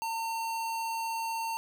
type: tone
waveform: square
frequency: 908 Hz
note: A#5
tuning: 46 cents flat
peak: -32 dBFS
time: 0.02-1.57 s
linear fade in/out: 0 ms
effects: none